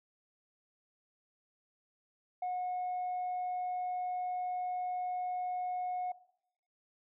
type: tone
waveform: sine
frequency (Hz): 727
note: F#5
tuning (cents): -31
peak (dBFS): -31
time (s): 2.42-6.12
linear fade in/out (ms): 5
effects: noise-tail reverb RT60 0.7 s tail -18 dB re dry + tanh soft clip ceiling -31 dBFS